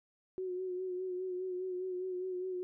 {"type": "tone with vibrato", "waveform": "sine", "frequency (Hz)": 367.8, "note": "F#4", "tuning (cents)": -10, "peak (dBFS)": -35, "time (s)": [0.38, 2.63], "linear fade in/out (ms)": 0, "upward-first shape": "sine", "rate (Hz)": 4.9, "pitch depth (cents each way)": 36, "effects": []}